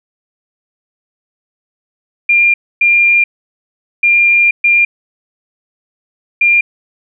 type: tone bursts at uneven times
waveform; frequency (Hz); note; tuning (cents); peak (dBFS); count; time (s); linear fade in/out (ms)
sine; 2398; D7; +36; -6; 5; 2.29-2.54 / 2.81-3.24 / 4.03-4.51 / 4.64-4.85 / 6.41-6.61; 5
effects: none